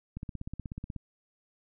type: click train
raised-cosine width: 5 ms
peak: -25 dBFS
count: 14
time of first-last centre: 0.17-0.963 s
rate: 16.4 Hz
effects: none